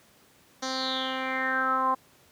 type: tone with low-pass filter sweep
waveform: 10% pulse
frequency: 261.6 Hz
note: C4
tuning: in tune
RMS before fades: -28 dBFS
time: 0.62-1.95 s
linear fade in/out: 10 ms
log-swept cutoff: 5600 to 970 Hz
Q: 6.9
effects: pink hiss -59 dBFS RMS until 2.31 s + high-pass 100 Hz 12 dB/octave